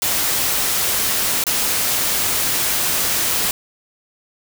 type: noise with dropouts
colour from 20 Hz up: white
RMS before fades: -19 dBFS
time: 0.02-3.51 s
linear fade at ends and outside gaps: 1 ms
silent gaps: 1.439-1.467 s
effects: none